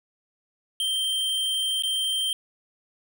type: tone with dropouts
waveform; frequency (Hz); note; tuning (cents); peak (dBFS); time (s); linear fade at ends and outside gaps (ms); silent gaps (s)
square; 3144; G7; +4; -24; 0.8-2.33; 1; 1.823-1.835
effects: none